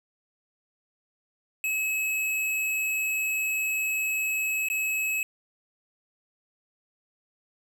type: tone with dropouts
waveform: square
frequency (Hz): 2575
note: E7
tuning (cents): -41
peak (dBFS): -26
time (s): 1.64-5.23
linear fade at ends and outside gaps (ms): 1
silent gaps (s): 4.686-4.7
effects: none